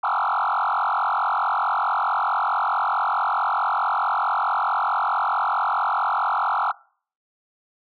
sine tone with frequency modulation, 1075 Hz, C6, 47 cents sharp, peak -18 dBFS, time 0.03-6.72 s, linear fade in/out 10 ms, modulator 44.6 Hz, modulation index 7.3, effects noise-tail reverb RT60 0.5 s tail -23 dB re dry + tanh soft clip ceiling -16 dBFS

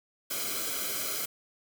white noise with comb filter, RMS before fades -33 dBFS, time 0.3-1.26 s, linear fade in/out 10 ms, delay 1.1 ms, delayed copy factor -0.8, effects none

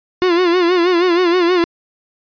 45% pulse tone with vibrato, 352.9 Hz, F4, 18 cents sharp, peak -11 dBFS, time 0.22-1.64 s, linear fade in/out 0 ms, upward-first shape sine, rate 6.3 Hz, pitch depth 85 cents each way, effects resampled to 11025 Hz

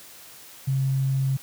triangle tone with tanh clipping, 134.3 Hz, C3, 46 cents sharp, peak -20 dBFS, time 0.67-1.37 s, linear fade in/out 10 ms, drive 3 dB, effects white hiss -46 dBFS RMS until 1.42 s + high-pass 60 Hz 12 dB/octave

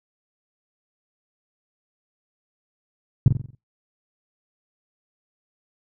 sine tone with echo, 126.5 Hz, B2, 42 cents sharp, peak -8 dBFS, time 3.26-3.28 s, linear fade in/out 2 ms, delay 45 ms, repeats 6, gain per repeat -6 dB, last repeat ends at 3.55 s, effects noise-tail reverb RT60 0.2 s tail -23 dB re dry

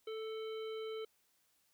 harmonic tone with a mistuned harmonic, 440 Hz, A4, in tune, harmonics 1 / 3 / 5 / 7 / 9, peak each -40 / -53 / -57 / -54 / -60 dBFS, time 0.07-1.05 s, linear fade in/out 5 ms, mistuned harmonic 5, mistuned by +15 cents, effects white hiss -75 dBFS RMS until 1.73 s

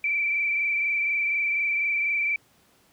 sine tone with frequency modulation, 2328 Hz, D7, 16 cents flat, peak -22 dBFS, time 0.04-2.36 s, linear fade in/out 2 ms, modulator 24.1 Hz, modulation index 2.1, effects pink hiss -61 dBFS RMS until 2.92 s + high-pass 80 Hz 12 dB/octave

